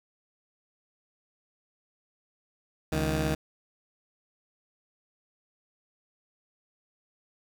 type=tone pair together; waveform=15% pulse; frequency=69.6 / 156.62 Hz; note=C#2 / D#3; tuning=+8 / +12 cents; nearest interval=octave + major second; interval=1404 cents; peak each=-23 / -22 dBFS; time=2.92-3.35 s; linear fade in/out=5 ms; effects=none